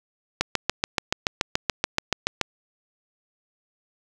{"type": "click train", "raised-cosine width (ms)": 0.2, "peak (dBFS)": -3, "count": 15, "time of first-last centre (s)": [0.41, 2.413], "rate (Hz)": 6.99, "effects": ["7-bit"]}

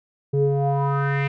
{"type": "tone with low-pass filter sweep", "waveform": "square", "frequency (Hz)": 139.7, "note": "C#3", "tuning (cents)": 14, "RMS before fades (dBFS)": -21, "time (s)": [0.33, 1.28], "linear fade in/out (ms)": 10, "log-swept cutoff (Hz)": [350, 2400], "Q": 4.7, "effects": []}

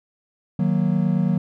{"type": "chord", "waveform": "triangle", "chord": "D# minor", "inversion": "none", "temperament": "equal", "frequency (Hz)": [155.56, 185, 233.1], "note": ["D#3", "F#3", "A#3"], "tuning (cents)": [0, 0, 0], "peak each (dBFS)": [-20, -18, -23], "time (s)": [0.59, 1.38], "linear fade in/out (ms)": 5, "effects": []}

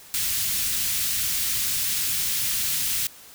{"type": "band-stop noise", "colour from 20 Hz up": "white", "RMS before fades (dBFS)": -25, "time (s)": [0.14, 3.07], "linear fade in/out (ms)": 0, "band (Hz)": [150, 2200], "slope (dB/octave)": 12, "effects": ["white hiss -47 dBFS RMS until 3.34 s"]}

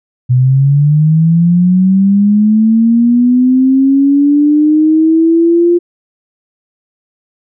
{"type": "linear sweep", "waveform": "sine", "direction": "up", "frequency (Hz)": [123.47, 349.7], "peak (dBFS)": -5, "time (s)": [0.29, 5.79], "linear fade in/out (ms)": 20, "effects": []}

